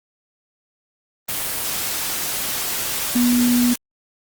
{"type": "tone in noise", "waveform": "sine", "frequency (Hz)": 243.5, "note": "B3", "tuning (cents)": -24, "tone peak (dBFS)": -14, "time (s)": [3.15, 3.74], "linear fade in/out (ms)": 10, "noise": "white", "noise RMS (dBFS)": -24, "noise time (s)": [1.28, 3.76], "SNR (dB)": 7, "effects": ["Opus 24 kbps"]}